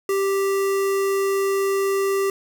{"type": "tone with notch filter", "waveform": "square", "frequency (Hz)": 392, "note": "G4", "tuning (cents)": 0, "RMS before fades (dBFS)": -21, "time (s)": [0.09, 2.3], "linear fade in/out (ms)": 2, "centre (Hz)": 3800, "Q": 1.7, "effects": []}